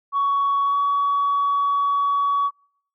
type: tone with pitch glide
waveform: sine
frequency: 1119 to 1130 Hz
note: C#6 to C#6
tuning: +16 to +33 cents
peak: -16 dBFS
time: 0.12-2.51 s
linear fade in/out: 50 ms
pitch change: +17 cents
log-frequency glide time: 0.64-0.76 s
effects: noise-tail reverb RT60 0.6 s tail -22 dB re dry + tanh soft clip ceiling -14 dBFS